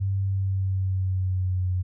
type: tone with pitch glide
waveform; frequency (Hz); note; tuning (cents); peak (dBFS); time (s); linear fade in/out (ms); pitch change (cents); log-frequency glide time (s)
sine; 97.4 to 91.4; G2 to F#2; -11 to -21; -22; 0-1.83; 20; -110; 0.2-1.71
effects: none